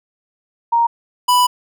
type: tone pair in turn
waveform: sine / square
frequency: 934 / 989.5 Hz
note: A#5 / B5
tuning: +3 / +3 cents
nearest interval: minor second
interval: 100 cents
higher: second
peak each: -11 dBFS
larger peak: neither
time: 0.72-0.87 / 1.28-1.47 s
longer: second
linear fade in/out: 10 ms
effects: none